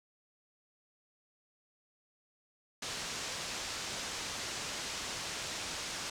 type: low-pass noise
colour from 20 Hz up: white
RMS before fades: -40 dBFS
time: 2.82-6.1 s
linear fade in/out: 5 ms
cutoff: 7000 Hz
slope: 24 dB/octave
effects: none